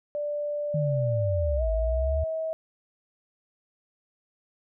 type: tone with pitch glide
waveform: sine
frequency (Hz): 588 to 641.2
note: D5 to E5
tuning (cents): +2 to -48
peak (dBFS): -27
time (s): 0.15-2.53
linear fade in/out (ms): 0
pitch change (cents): +150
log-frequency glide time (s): 1.56-1.62
type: linear two-way sweep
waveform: sine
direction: down then up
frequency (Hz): 156.6 to 51.91 to 75.7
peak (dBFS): -24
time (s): 0.74-2.24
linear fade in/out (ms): 5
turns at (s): 1.71
effects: none